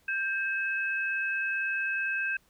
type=tone pair together; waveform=sine; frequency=1578.9 / 2577 Hz; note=G6 / E7; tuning=+12 / -40 cents; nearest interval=minor sixth; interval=848 cents; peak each=-29 / -32 dBFS; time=0.08-2.37 s; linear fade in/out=5 ms; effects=pink hiss -66 dBFS RMS until 2.49 s